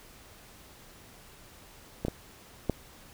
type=clicks; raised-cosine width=2 ms; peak=-16 / -16 / -12 dBFS; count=3; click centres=2.05 / 2.083 / 2.697 s; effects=pink hiss -53 dBFS RMS until 3.13 s